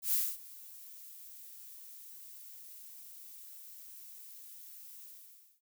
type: noise with ADSR envelope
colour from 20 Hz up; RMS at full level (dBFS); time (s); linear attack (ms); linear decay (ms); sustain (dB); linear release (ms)
violet; -29; 0.02-5.61; 110; 240; -22; 570
effects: noise-tail reverb RT60 0.1 s tail -20 dB re dry